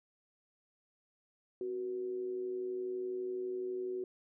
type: tone with amplitude modulation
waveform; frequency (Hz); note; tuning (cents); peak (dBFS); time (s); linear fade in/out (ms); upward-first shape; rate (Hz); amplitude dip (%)
sine; 371.2; F#4; +6; -33; 1.61-4.04; 2; sine; 112; 45
effects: none